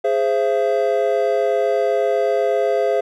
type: chord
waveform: triangle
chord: Ab augmented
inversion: none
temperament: equal with one note detuned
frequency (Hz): 415.3 / 523.3 / 673.1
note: Ab4 / C5 / E5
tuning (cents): 0 / 0 / +36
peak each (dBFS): -18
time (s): 0.04-3.01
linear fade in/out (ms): 10
effects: none